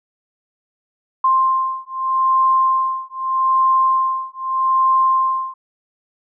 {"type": "beating tone pair", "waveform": "sine", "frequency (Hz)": [1051, 1051.81], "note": ["C6", "C6"], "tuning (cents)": [7, 9], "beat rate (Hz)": 0.81, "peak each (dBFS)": -17, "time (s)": [1.24, 5.54], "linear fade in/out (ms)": 5, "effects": []}